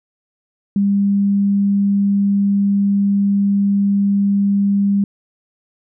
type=tone; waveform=sine; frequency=200 Hz; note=G3; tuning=35 cents sharp; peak=-12 dBFS; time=0.76-5.04 s; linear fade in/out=2 ms; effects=none